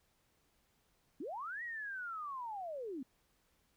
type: linear two-way sweep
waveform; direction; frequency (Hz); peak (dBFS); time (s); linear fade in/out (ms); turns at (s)
sine; up then down; 240.9 to 1939 to 240.9; -40; 1.2-3.03; 5; 1.63
effects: pink hiss -75 dBFS RMS until 3.76 s